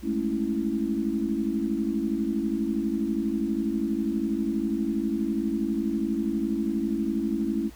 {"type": "chord", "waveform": "sine", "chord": "A major seventh", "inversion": "third", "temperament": "equal", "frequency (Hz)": [207.7, 220, 277.2, 329.6], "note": ["G#3", "A3", "C#4", "E4"], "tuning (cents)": [0, 0, 0, 0], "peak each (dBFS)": [-31, -29, -30, -29], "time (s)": [0.02, 7.71], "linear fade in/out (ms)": 50, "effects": ["added 60 Hz sine -46 dBFS peak until 7.75 s", "pink hiss -52 dBFS RMS until 7.75 s"]}